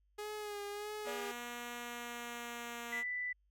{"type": "tone with vibrato", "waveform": "sawtooth", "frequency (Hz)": 415.3, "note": "G#4", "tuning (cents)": 0, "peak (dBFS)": -37, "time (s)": [0.18, 1.32], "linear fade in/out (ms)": 10, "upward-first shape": "sine", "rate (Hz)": 1.6, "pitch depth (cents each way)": 37}
{"type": "tone with pitch glide", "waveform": "5% pulse", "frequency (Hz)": [240.2, 236.1], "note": ["B3", "A#3"], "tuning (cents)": [-48, 22], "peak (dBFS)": -31, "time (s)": [1.04, 3.04], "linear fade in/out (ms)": 50, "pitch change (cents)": -30, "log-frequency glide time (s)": [1.73, 2.9]}
{"type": "tone with exponential decay", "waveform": "triangle", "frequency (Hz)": 578, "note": "D5", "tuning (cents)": -28, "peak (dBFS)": -39, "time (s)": [1.07, 1.4], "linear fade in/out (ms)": 1, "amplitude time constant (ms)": 70}
{"type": "tone", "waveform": "sine", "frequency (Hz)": 1985, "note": "B6", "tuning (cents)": 8, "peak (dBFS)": -36, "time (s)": [2.92, 3.33], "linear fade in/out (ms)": 10}
{"effects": ["added 50 Hz sine -70 dBFS peak until 3.5 s"]}